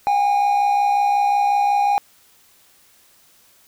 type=tone pair together; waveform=triangle; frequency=747 / 812.5 Hz; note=F#5 / G#5; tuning=+16 / -38 cents; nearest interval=minor second; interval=146 cents; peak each=-23 / -13 dBFS; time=0.07-1.98 s; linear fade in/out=0 ms; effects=white hiss -54 dBFS RMS until 3.67 s